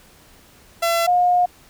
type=tone pair in turn; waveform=sawtooth / sine; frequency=675 / 715.1 Hz; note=E5 / F5; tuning=+41 / +41 cents; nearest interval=minor second; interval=100 cents; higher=second; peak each=-13 dBFS; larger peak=neither; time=0.82-1.07 / 1.07-1.46 s; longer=second; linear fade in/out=10 ms; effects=pink hiss -50 dBFS RMS until 1.69 s